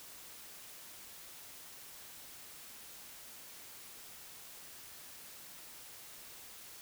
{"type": "silence", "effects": ["white hiss -52 dBFS RMS until 6.81 s"]}